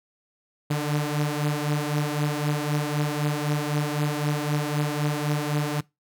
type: beating tone pair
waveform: sawtooth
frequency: 147 / 150.9 Hz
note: D3 / D3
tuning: +2 / +47 cents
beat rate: 3.9 Hz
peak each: -21 / -24 dBFS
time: 0.7-5.81 s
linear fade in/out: 10 ms
effects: noise-tail reverb RT60 0.2 s tail -22 dB re dry